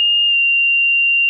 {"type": "tone with pitch glide", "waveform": "sine", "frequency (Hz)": [2829, 2772], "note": ["F7", "F7"], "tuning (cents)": [22, -14], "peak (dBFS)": -11, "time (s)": [0, 1.29], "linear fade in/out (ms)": 0, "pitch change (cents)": -36, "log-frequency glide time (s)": [0.27, 0.36], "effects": []}